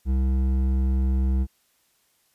sine tone with hard clipping, 65.41 Hz, C2, in tune, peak -21 dBFS, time 0.05-1.47 s, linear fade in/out 50 ms, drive 9 dB, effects white hiss -66 dBFS RMS until 2.34 s + resampled to 32000 Hz

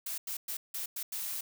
blue noise bursts at uneven times, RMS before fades -37 dBFS, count 6, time 0.06-0.18 / 0.27-0.37 / 0.48-0.57 / 0.74-0.86 / 0.96-1.03 / 1.12-1.41 s, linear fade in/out 5 ms, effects none

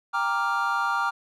triangle chord, G minor seventh, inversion none, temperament equal with one note detuned, 793.6 / 932.3 / 1174.7 / 1396.9 Hz, G5 / Bb5 / D6 / F6, +21 / 0 / 0 / 0 cents, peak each -29 / -27 / -26 / -25 dBFS, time 0.13-1.11 s, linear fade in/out 20 ms, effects none

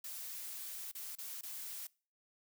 blue noise with dropouts, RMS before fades -45 dBFS, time 0.04-1.87 s, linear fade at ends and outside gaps 5 ms, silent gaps 0.916-0.95 / 1.154-1.184 / 1.411-1.432 s, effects noise-tail reverb RT60 0.4 s tail -24 dB re dry

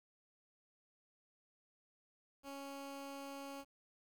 15% pulse tone, 277.2 Hz, C#4, in tune, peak -40 dBFS, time 2.43-3.65 s, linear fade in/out 50 ms, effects 11-bit

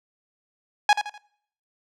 sawtooth tone with echo, 830.6 Hz, G#5, in tune, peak -9 dBFS, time 0.89-0.93 s, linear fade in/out 2 ms, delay 83 ms, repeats 3, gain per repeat -9 dB, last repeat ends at 1.179 s, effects noise-tail reverb RT60 0.7 s tail -25 dB re dry + low-pass 5000 Hz 12 dB/octave

